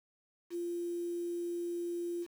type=tone with quantisation; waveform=sine; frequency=345.7 Hz; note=F4; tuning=18 cents flat; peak=-34 dBFS; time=0.5-2.27 s; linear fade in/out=50 ms; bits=9; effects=none